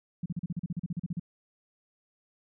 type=tone bursts; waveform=sine; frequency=172.5 Hz; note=F3; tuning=21 cents flat; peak=-29 dBFS; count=15; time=0.23-1.197 s; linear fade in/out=5 ms; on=29 ms; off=38 ms; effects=none